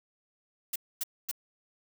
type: noise bursts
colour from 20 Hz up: blue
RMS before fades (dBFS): -32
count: 3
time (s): 0.73-1.314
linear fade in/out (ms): 5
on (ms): 28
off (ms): 250
effects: none